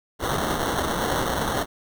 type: noise with sample-and-hold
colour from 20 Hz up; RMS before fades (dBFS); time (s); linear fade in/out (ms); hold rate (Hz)
violet; -25; 0.19-1.66; 50; 2450
effects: none